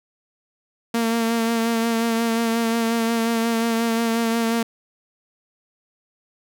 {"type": "tone with vibrato", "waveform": "sawtooth", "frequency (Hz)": 229.3, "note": "A#3", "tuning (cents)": -28, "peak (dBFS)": -15, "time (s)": [0.94, 4.63], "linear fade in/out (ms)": 5, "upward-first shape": "sine", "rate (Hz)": 5.6, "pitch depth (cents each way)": 25, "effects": []}